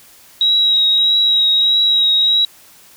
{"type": "tone with vibrato", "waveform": "sine", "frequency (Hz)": 3835, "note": "A#7", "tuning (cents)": 48, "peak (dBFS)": -10, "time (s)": [0.41, 2.45], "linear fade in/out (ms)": 2, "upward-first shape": "triangle", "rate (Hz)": 1.6, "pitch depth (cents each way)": 24, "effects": ["white hiss -45 dBFS RMS until 2.96 s"]}